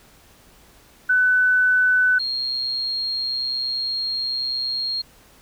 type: tone pair in turn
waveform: sine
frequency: 1500 / 4243 Hz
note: F#6 / C8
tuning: +23 / +23 cents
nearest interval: octave + tritone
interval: 1800 cents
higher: second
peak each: -14 / -22 dBFS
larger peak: first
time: 1.09-2.19 / 2.19-5.02 s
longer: second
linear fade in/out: 10 ms
effects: pink hiss -52 dBFS RMS until 5.41 s